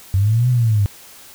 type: linear two-way sweep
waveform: sine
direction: up then down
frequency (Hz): 92.5 to 127.1 to 98.1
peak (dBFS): -12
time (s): 0.14-0.86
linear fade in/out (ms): 0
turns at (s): 0.49
effects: white hiss -42 dBFS RMS until 1.34 s

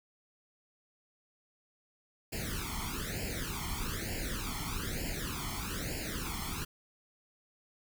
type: noise with flanger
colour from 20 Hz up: pink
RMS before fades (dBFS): -37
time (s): 2.32-6.65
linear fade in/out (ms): 10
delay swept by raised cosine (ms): 0.41 to 0.94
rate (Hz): 1.1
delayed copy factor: +0.95
effects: none

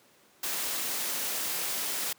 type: noise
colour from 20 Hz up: white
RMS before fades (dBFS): -32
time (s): 0.43-2.13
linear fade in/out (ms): 5
effects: pink hiss -61 dBFS RMS until 2.18 s + high-pass 200 Hz 12 dB/octave

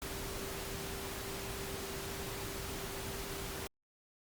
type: tone in noise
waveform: sine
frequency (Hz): 392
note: G4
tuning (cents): 0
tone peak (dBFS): -47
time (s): 0.02-3.67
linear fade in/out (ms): 0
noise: pink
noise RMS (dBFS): -42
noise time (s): 0.02-3.67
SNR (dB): -8
effects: Opus 48 kbps

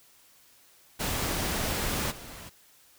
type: noise with level steps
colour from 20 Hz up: pink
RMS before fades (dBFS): -30 / -44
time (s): 0.99-2.5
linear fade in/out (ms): 20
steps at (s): 2.1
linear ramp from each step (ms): 20
effects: white hiss -59 dBFS RMS until 2.98 s

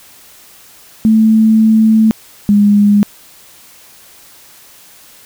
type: tone pair in turn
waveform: sine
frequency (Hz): 220 / 205.1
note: A3 / G#3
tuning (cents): 0 / -21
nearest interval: minor second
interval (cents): 121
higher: first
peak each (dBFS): -5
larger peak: neither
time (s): 1.05-2.11 / 2.49-3.03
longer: first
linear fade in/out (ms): 0
effects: white hiss -41 dBFS RMS until 5.25 s

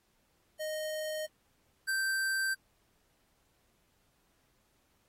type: tone pair in turn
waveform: square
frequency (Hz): 620 / 1562.3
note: D#5 / G6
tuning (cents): -6 / -6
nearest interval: octave + major third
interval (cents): 1600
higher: second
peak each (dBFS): -35 / -30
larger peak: second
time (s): 0.59-1.27 / 1.87-2.55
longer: neither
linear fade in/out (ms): 20
effects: pink hiss -73 dBFS RMS until 5.08 s + AAC 48 kbps

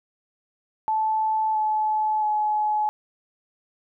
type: tone with pitch steps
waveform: sine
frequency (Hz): 872 / 860.5 / 849.1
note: A5 / A5 / G#5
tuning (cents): -16 / -39 / +38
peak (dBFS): -20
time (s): 0.88-2.89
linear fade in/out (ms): 0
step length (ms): 670
effects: none

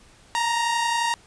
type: tone pair together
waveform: sawtooth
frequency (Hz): 906.6 / 938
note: A#5 / A#5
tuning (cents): -48 / +11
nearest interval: minor second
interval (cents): 59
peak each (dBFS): -26 / -18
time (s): 0.35-1.14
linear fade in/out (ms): 0
effects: pink hiss -53 dBFS RMS until 1.26 s + resampled to 22050 Hz

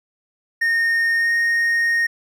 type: tone with pitch glide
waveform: triangle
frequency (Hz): 1840 to 1856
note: A#6 to A#6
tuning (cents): -23 to -8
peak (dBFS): -14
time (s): 0.61-2.07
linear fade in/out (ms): 10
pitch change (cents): +15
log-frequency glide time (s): 1.18-1.3
effects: none

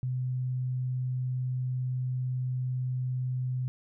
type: tone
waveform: sine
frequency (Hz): 127.3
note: C3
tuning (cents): -47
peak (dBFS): -28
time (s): 0.03-3.68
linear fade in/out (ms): 0
effects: none

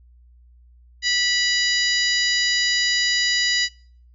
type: harmonic tone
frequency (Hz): 980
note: B5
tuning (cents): -14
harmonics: 2 / 3 / 4 / 5 / 6 / 7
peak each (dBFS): -22 / -27 / -25 / -23 / -33 / -30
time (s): 1.02-3.69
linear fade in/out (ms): 50
effects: noise-tail reverb RT60 0.5 s tail -24 dB re dry + added 60 Hz sine -48 dBFS peak until 4.14 s

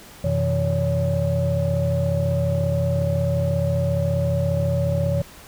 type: tone cluster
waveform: sine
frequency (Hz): 90.7 / 127.4 / 162 / 564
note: F#2 / C3 / E3 / C#5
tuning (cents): -34 / -46 / -30 / +30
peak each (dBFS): -23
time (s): 0.24-5.22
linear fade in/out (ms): 5
effects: tanh soft clip ceiling -12 dBFS + pink hiss -44 dBFS RMS until 5.47 s

